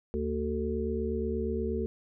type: harmonic tone with a mistuned harmonic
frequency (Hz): 75.4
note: D2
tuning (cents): +46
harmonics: 1 / 3 / 5 / 6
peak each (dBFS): -34 / -34 / -34 / -34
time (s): 0.14-1.86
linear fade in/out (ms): 0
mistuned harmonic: 6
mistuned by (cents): -27
effects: none